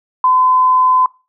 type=tone; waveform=sine; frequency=1019 Hz; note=C6; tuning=46 cents flat; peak=-8 dBFS; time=0.24-1.06 s; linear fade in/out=2 ms; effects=noise-tail reverb RT60 0.3 s tail -23 dB re dry